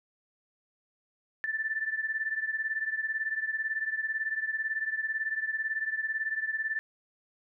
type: beating tone pair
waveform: sine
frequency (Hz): 1760 / 1778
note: A6 / A6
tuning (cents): 0 / +18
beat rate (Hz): 18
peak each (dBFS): -31 / -34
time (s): 1.44-6.79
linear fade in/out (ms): 0
effects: none